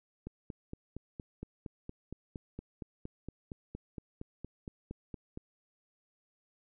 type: click train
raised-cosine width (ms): 3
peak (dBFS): -28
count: 23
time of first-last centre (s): 0.27-5.374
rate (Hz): 4.31
effects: none